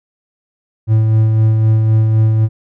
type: tone with tremolo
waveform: triangle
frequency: 110 Hz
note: A2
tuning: in tune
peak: -5 dBFS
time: 0.87-2.49 s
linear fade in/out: 50 ms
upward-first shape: sine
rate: 3.9 Hz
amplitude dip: 30%
effects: none